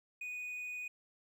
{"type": "tone", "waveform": "triangle", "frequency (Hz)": 2478, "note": "D#7", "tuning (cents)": -8, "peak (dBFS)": -38, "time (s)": [0.21, 0.88], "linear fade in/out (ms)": 5, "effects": ["13-bit"]}